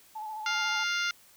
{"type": "tone with vibrato", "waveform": "sine", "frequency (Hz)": 863, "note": "A5", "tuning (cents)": -34, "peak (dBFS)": -35, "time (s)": [0.15, 0.84], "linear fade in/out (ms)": 10, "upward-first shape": "square", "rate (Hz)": 14, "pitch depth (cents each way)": 28}
{"type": "harmonic tone", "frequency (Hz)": 700, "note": "F5", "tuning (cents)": 4, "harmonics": [2, 3, 4, 5, 6, 7, 8, 9], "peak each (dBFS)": [-30, -34, -36, -38, -40, -41, -42, -43], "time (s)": [0.46, 1.11], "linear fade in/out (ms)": 2}
{"effects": ["white hiss -58 dBFS RMS until 1.36 s"]}